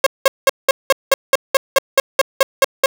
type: tone bursts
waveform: sawtooth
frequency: 540 Hz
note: C#5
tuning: 45 cents flat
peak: -4 dBFS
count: 14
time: 0.04-2.86 s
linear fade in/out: 2 ms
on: 25 ms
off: 190 ms
effects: none